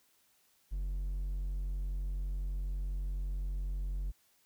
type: tone with hard clipping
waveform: triangle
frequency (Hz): 46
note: F#1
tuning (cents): -9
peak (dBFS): -34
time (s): 0.71-4.12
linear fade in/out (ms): 20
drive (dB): 6
effects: white hiss -70 dBFS RMS until 4.45 s